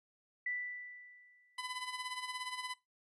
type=tone with exponential decay; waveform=sine; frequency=1975.5 Hz; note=B6; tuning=in tune; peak=-34 dBFS; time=0.46-1.66 s; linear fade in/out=5 ms; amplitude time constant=260 ms
type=tone with tremolo; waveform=15% pulse; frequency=1005 Hz; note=B5; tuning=30 cents sharp; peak=-31 dBFS; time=1.58-2.74 s; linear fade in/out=5 ms; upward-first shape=sine; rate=17 Hz; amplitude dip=65%
effects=noise-tail reverb RT60 0.2 s tail -18 dB re dry + resampled to 24000 Hz